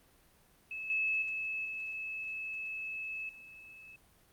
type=tone with level steps; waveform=sine; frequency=2600 Hz; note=E7; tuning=24 cents flat; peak=-38 / -29 / -34 / -37 / -50 dBFS; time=0.71-3.96 s; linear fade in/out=2 ms; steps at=0.9 / 1.22 / 1.65 / 3.29 s; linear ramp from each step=2 ms; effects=pink hiss -65 dBFS RMS until 4.32 s + Opus 32 kbps